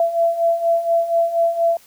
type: beating tone pair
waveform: sine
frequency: 670 / 674.2 Hz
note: E5 / E5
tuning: +28 / +39 cents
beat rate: 4.2 Hz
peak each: -21 / -16 dBFS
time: 0-1.77 s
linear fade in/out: 2 ms
effects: white hiss -50 dBFS RMS until 1.86 s